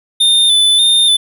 square tone with vibrato, 3566 Hz, A7, 22 cents sharp, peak -8 dBFS, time 0.2-1.17 s, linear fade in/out 10 ms, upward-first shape square, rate 1.7 Hz, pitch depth 31 cents each way, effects none

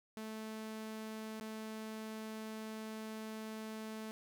sawtooth tone with dropouts, 218.7 Hz, A3, 10 cents flat, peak -39 dBFS, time 0.17-4.11 s, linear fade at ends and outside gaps 0 ms, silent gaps 1.398-1.41 s, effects none

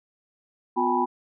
sine tone cluster, 250.1 / 359.3 / 792 / 853 / 981 Hz, B3 / F4 / G5 / G#5 / B5, +22 / +49 / +18 / +46 / -12 cents, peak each -28 / -27 / -28 / -29 / -24 dBFS, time 0.76-1.06 s, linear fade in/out 20 ms, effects none

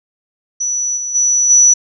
sine tone with level steps, 5920 Hz, F#8, in tune, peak -15 / -19 / -10 / -5 dBFS, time 0.6-1.74 s, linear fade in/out 10 ms, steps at 0.96 / 1.14 / 1.49 s, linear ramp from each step 20 ms, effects none

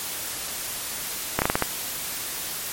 slowing click train, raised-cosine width 0.5 ms, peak -4 dBFS, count 6, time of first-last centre 1.39-1.623 s, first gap 29 ms, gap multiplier 1.24, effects white hiss -31 dBFS RMS until 2.72 s + MP3 64 kbps

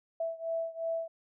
sine beating tone pair, 658 / 660.8 Hz, E5 / E5, -3 / +4 cents, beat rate 2.8 Hz, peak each -34 / -36 dBFS, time 0.2-1.08 s, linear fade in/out 5 ms, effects none

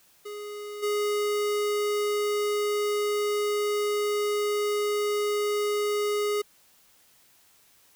square tone with level steps, 415.3 Hz, G#4, in tune, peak -36 / -25 dBFS, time 0.25-6.42 s, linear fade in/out 10 ms, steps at 0.82 s, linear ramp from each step 20 ms, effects white hiss -60 dBFS RMS until 7.95 s

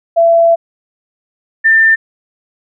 sine tone pair in turn, 671 / 1791.4 Hz, E5 / A6, +31 / +31 cents, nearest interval octave + perfect fourth, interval 1700 cents, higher second, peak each -5 dBFS, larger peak neither, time 0.16-0.56 / 1.64-1.96 s, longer first, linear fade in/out 20 ms, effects none

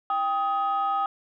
sine tone pair together, 791.2 / 1256 Hz, G5 / D#6, +16 / +16 cents, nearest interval minor sixth, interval 800 cents, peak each -24 dBFS, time 0.1-1.06 s, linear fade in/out 2 ms, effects tanh soft clip ceiling -18 dBFS

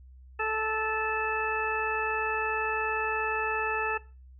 harmonic tone, 437.2 Hz, A4, 11 cents flat, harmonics 1 / 2 / 3 / 4 / 6, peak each -33 / -33 / -33 / -33 / -33 dBFS, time 0.39-3.98 s, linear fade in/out 10 ms, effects noise-tail reverb RT60 0.3 s tail -17 dB re dry + added 64 Hz sine -48 dBFS peak until 4.39 s

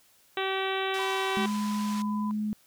harmonic tone, 383.9 Hz, G4, 36 cents flat, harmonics 1 / 2 / 3 / 4 / 5 / 6 / 7 / 8 / 9 / 10, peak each -31 / -34 / -36 / -37 / -38 / -39 / -39 / -40 / -41 / -41 dBFS, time 0.37-1.46 s, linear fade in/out 2 ms
white band-pass noise, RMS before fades -43 dBFS, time 0.94-2.02 s, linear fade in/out 0 ms, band 690 to 6300 Hz, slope 12 dB/octave
sine tone, 1002 Hz, B5, 25 cents sharp, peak -35 dBFS, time 0.99-2.31 s, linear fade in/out 0 ms
sine tone with pitch glide, 210 to 212.1 Hz, G#3 to G#3, +19 to +37 cents, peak -27 dBFS, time 1.37-2.53 s, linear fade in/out 0 ms, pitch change +18 cents, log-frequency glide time 1.96-2.3 s
effects white hiss -62 dBFS RMS until 2.66 s

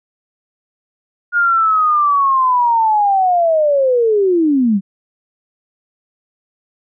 sine linear sweep, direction down, 1433 to 185 Hz, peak -10 dBFS, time 1.32-4.81 s, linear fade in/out 50 ms, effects none

